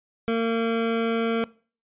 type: tone pair together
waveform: square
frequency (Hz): 228.3 / 456.7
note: A#3 / A#4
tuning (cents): -36 / -36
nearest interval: octave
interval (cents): 1200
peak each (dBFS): -25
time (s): 0.28-1.44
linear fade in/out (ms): 0
effects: noise-tail reverb RT60 0.4 s tail -21 dB re dry + resampled to 8000 Hz